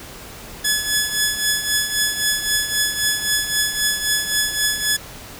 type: tone with tremolo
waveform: 10% pulse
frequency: 1706 Hz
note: G#6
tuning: 46 cents sharp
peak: -6 dBFS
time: 0.64-4.97 s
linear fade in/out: 10 ms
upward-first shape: triangle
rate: 3.8 Hz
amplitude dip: 70%
effects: pink hiss -37 dBFS RMS until 5.39 s